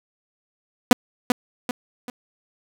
sawtooth tone with echo, 246.9 Hz, B3, in tune, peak -3 dBFS, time 0.91-0.93 s, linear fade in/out 2 ms, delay 390 ms, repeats 3, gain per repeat -8 dB, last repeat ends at 2.1 s, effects none

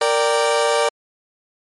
30% pulse chord, G minor, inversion first, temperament equal with one note detuned, 464 / 587.3 / 784 Hz, Bb4 / D5 / G5, -8 / 0 / 0 cents, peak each -16 / -16 / -21 dBFS, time 0.01-0.89 s, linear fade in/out 5 ms, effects MP3 48 kbps

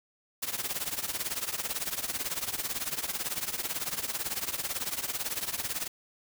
white noise with tremolo, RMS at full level -30 dBFS, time 0.42-5.88 s, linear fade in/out 10 ms, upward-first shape triangle, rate 18 Hz, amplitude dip 90%, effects none

